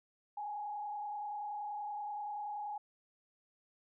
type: tone with frequency modulation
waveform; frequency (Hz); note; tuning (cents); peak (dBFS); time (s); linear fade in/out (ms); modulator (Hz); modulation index
sine; 830.6; G#5; 0; -38; 0.37-2.78; 5; 30.5; 0.79
effects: none